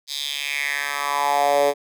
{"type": "tone with high-pass filter sweep", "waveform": "10% pulse", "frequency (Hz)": 143, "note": "D3", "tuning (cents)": -46, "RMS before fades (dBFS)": -22, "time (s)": [0.07, 1.74], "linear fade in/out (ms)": 50, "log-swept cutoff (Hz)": [4400, 470], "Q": 3.8, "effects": []}